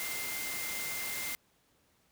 sine tone in noise, 2093 Hz, C7, in tune, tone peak -40 dBFS, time 0-1.35 s, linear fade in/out 0 ms, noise white, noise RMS -38 dBFS, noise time 0-1.35 s, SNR -5 dB, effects pink hiss -70 dBFS RMS until 2.11 s + high-pass 60 Hz 12 dB/octave

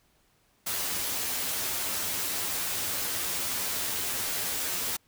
white noise with comb filter, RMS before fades -31 dBFS, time 0.66-4.97 s, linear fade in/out 10 ms, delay 11 ms, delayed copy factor +0.6, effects pink hiss -67 dBFS RMS until 5.07 s

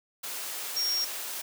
sine tone in noise, 5570 Hz, F8, 5 cents flat, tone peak -26 dBFS, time 0.76-1.05 s, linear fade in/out 10 ms, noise white, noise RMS -36 dBFS, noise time 0.23-1.42 s, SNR +7 dB, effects high-pass 400 Hz 12 dB/octave

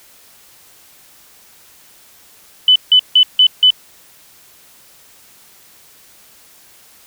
sine tone bursts, 3001 Hz, F#7, 24 cents sharp, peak -5 dBFS, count 5, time 2.68-3.705 s, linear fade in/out 2 ms, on 77 ms, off 160 ms, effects white hiss -46 dBFS RMS until 7.06 s

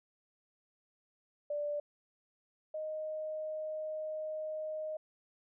sine tone pair in turn, 587.3 / 621.1 Hz, D5 / D#5, 0 / -3 cents, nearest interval minor second, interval 97 cents, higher second, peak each -33 / -36 dBFS, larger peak first, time 1.5-1.8 / 2.74-4.97 s, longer second, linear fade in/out 5 ms, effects none

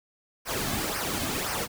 pink noise with flanger, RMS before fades -30 dBFS, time 0.45-1.68 s, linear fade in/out 50 ms, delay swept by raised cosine 0.27 to 2.17 ms, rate 1.9 Hz, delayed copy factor -0.65, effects none

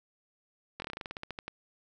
slowing click train, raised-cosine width 0.3 ms, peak -22 dBFS, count 15, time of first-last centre 0.8-1.48 s, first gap 21 ms, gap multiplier 1.12, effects none

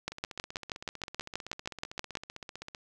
two click trains, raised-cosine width 0.2 ms, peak -15 / -24 dBFS, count 14 / 42, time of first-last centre 0.08-2.153 / 0.12-2.748 s, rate 6.27 / 15.6 Hz, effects none

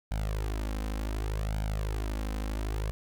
sawtooth tone with flanger, 52.6 Hz, G#1, 23 cents sharp, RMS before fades -32 dBFS, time 0.11-2.91 s, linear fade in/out 0 ms, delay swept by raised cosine 1.3 to 3.9 ms, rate 0.67 Hz, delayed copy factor +0.9, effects none

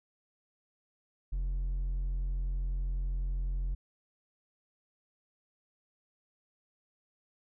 sine tone with hard clipping, 44 Hz, F1, 14 cents sharp, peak -31 dBFS, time 1.32-3.75 s, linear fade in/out 10 ms, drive 3 dB, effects none

